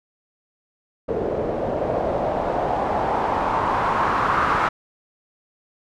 white noise with low-pass filter sweep, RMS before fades -22 dBFS, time 1.08-4.69 s, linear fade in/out 10 ms, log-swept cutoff 480 to 1300 Hz, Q 3, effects none

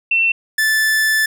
sine / 45% pulse tone pair in turn, 2696 / 1750.9 Hz, E7 / A6, +38 / -9 cents, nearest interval perfect fifth, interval 747 cents, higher first, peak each -12 / -13 dBFS, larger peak first, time 0.11-0.32 / 0.58-1.26 s, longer second, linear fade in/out 5 ms, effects none

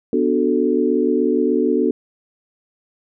sine chord, B minor seventh, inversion none, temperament equal, 246.9 / 293.7 / 370 / 440 Hz, B3 / D4 / F#4 / A4, 0 / 0 / 0 / 0 cents, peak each -20 dBFS, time 0.13-1.91 s, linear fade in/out 2 ms, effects none

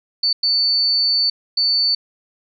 sine tone bursts at uneven times, 4500 Hz, C#8, 25 cents sharp, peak -14 dBFS, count 3, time 0.23-0.33 / 0.43-1.3 / 1.57-1.95 s, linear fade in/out 5 ms, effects none

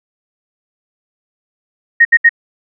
sine tone bursts, 1864.7 Hz, A#6, in tune, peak -3 dBFS, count 3, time 2-2.293 s, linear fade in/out 10 ms, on 51 ms, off 70 ms, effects none

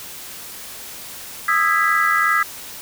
sine chord, E major seventh, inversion third, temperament just, 1236.1 / 1318.5 / 1648.1 / 1977.8 Hz, D#6 / E6 / G#6 / B6, -12 / 0 / -14 / +2 cents, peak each -20 dBFS, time 1.48-2.43 s, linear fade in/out 5 ms, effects white hiss -35 dBFS RMS until 2.81 s

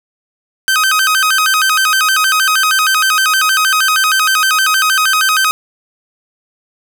sawtooth tone with vibrato, 1396.9 Hz, F6, in tune, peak -6 dBFS, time 0.68-5.51 s, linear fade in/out 0 ms, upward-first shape square, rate 6.4 Hz, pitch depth 180 cents each way, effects none

